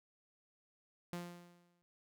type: tone with exponential decay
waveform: sawtooth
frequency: 174.61 Hz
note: F3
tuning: in tune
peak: -35 dBFS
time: 1.13-1.82 s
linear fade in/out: 0 ms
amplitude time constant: 150 ms
effects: noise-tail reverb RT60 0.1 s tail -22 dB re dry